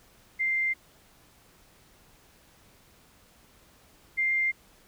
sine tone pair in turn, 2093 / 2102 Hz, C7 / C7, 0 / +7 cents, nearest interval unison, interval 7 cents, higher second, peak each -24 / -23 dBFS, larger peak second, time 0.39-0.74 / 4.17-4.52 s, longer neither, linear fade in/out 20 ms, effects pink hiss -59 dBFS RMS until 4.87 s

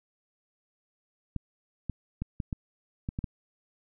clicks, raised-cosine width 5 ms, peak -19 dBFS, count 8, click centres 1.363 / 1.897 / 2.22 / 2.402 / 2.528 / 3.089 / 3.189 / 3.242 s, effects none

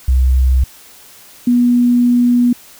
sine tone pair in turn, 64.4 / 243.1 Hz, C2 / B3, -27 / -27 cents, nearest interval octave + major seventh, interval 2300 cents, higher second, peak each -8 dBFS, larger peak neither, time 0.08-0.64 / 1.47-2.53 s, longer second, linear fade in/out 5 ms, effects white hiss -41 dBFS RMS until 2.79 s

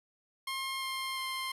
15% pulse tone with pitch steps, 1067 / 1059.6 / 1052.3 Hz, C6 / C6 / C6, +34 / +22 / +10 cents, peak -28 dBFS, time 0.47-1.52 s, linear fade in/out 5 ms, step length 350 ms, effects resampled to 32000 Hz + 10-bit

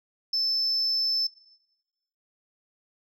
sine tone, 5274 Hz, E8, in tune, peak -22 dBFS, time 0.33-1.27 s, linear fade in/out 5 ms, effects noise-tail reverb RT60 1.0 s tail -20 dB re dry + tanh soft clip ceiling -20 dBFS

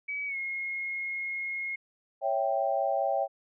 sine tone with pitch glide, 2279 to 2155 Hz, C#7 to C#7, +47 to -49 cents, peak -31 dBFS, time 0.08-1.76 s, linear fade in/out 10 ms, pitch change -96 cents, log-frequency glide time 0.26-0.37 s
sine chord, C# diminished, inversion none, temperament equal, 554.4 / 659.3 / 784 Hz, C#5 / E5 / G5, 0 / 0 / 0 cents, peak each -30 / -30 / -29 dBFS, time 2.21-3.28 s, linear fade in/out 50 ms
effects none

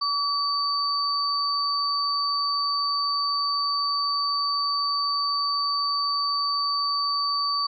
sine tone pair together, 1144 / 4576 Hz, D6 / D8, -46 / -46 cents, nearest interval 2 octaves, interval 2400 cents, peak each -25 dBFS, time 0.01-7.67 s, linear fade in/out 10 ms, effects none

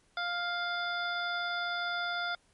harmonic tone with a mistuned harmonic, 700 Hz, F5, 4 cents sharp, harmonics 1 / 2 / 3 / 5 / 6 / 7, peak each -37 / -33 / -44 / -39 / -53 / -45 dBFS, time 0.17-2.35 s, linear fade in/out 2 ms, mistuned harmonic 6, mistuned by +59 cents, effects pink hiss -68 dBFS RMS until 2.53 s + MP3 48 kbps

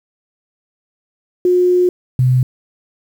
sine tone pair in turn, 359.9 / 127.24 Hz, F#4 / C3, -48 / -48 cents, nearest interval octave + tritone, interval 1800 cents, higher first, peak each -9 dBFS, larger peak neither, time 1.45-1.89 / 2.19-2.43 s, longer first, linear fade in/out 2 ms, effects 7-bit

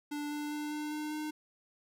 square tone with pitch steps, 293.7 / 295.9 / 298.1 / 300.4 / 302.7 / 304.9 Hz, D4 / D4 / D4 / D4 / D#4 / D#4, 0 / +13 / +26 / +39 / -48 / -35 cents, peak -36 dBFS, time 0.11-1.31 s, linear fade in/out 10 ms, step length 200 ms, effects none

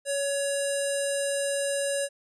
square tone with low-pass filter, 561 Hz, C#5, 21 cents sharp, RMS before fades -28 dBFS, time 0.05-2.09 s, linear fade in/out 50 ms, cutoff 9100 Hz, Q 8.4, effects none

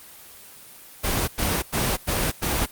pink noise bursts, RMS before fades -23 dBFS, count 5, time 1.03-2.664 s, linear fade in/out 20 ms, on 250 ms, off 96 ms, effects white hiss -45 dBFS RMS until 2.71 s + Opus 24 kbps

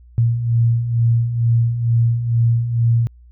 sine beating tone pair, 115.1 / 117.3 Hz, A#2 / A#2, -22 / +11 cents, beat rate 2.2 Hz, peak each -21 / -14 dBFS, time 0.18-3.07 s, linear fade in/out 0 ms, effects added 60 Hz sine -42 dBFS peak until 3.31 s

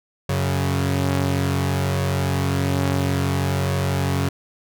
sawtooth tone pair together, 92.2 / 138.59 Hz, F#2 / C#3, -6 / 0 cents, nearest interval perfect fifth, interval 706 cents, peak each -18 / -18 dBFS, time 0.29-4.29 s, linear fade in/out 5 ms, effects none

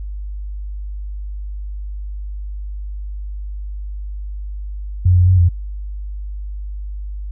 sine tone with pitch steps, 90.4 / 89.6 / 92.4 / 87.1 Hz, F#2 / F2 / F#2 / F2, -40 / +45 / -2 / -4 cents, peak -8 dBFS, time 5.05-5.49 s, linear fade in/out 10 ms, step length 110 ms, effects added 50 Hz sine -24 dBFS peak until 7.31 s

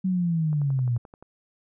sine linear sweep, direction down, 190 to 115.7 Hz, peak -21 dBFS, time 0.04-0.98 s, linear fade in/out 10 ms
click train, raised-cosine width 1 ms, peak -31 dBFS, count 9, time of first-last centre 0.53-1.226 s, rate 11.5 Hz
effects none

